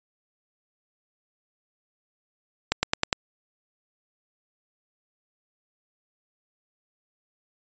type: accelerating click train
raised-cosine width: 0.2 ms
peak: -3 dBFS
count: 5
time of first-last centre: 2.72-3.128 s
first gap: 110 ms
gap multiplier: 0.95
effects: resampled to 16000 Hz